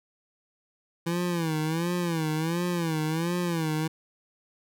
25% pulse tone with vibrato, 165.7 Hz, E3, 9 cents sharp, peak -22 dBFS, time 1.06-3.88 s, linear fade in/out 10 ms, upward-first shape sine, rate 1.4 Hz, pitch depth 120 cents each way, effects none

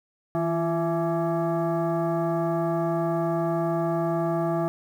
sine tone with frequency modulation, 162.3 Hz, E3, 27 cents flat, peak -22 dBFS, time 0.35-4.68 s, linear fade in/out 0 ms, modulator 503 Hz, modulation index 1.5, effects 9-bit

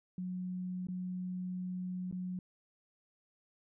sine tone with dropouts, 182.4 Hz, F#3, 24 cents flat, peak -36 dBFS, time 0.18-2.39 s, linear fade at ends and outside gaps 2 ms, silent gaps 0.87-0.885 / 2.113-2.125 s, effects none

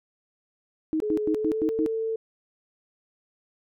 sine tone bursts, 314.4 Hz, D#4, 18 cents sharp, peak -22 dBFS, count 6, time 0.93-1.862 s, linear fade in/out 0 ms, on 72 ms, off 100 ms
sine tone with pitch glide, 423.6 to 446.7 Hz, G#4 to A4, +34 to +26 cents, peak -25 dBFS, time 1.02-2.16 s, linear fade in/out 5 ms, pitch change +92 cents, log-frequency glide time 1.27-1.71 s
effects none

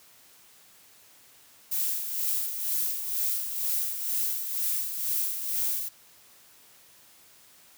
violet noise with tremolo, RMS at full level -27 dBFS, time 1.71-5.89 s, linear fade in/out 10 ms, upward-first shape sine, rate 2.1 Hz, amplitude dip 55%, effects white hiss -56 dBFS RMS until 7.77 s + high-pass 60 Hz 12 dB/octave

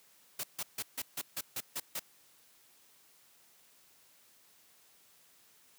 white noise bursts, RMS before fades -37 dBFS, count 9, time 0.39-1.995 s, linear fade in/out 5 ms, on 45 ms, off 150 ms, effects white hiss -64 dBFS RMS until 5.78 s + high-pass 100 Hz 12 dB/octave

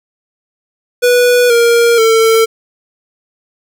square tone with pitch steps, 490.1 / 469.1 / 448.9 Hz, B4 / A#4 / A4, -13 / +11 / +35 cents, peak -7 dBFS, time 1.02-2.46 s, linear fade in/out 20 ms, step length 480 ms, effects none

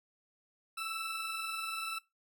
20% pulse tone pair together, 1318.5 / 1339.2 Hz, E6 / E6, 0 / +27 cents, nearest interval unison, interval 27 cents, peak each -32 / -39 dBFS, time 0.77-1.99 s, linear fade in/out 10 ms, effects noise-tail reverb RT60 0.2 s tail -20 dB re dry

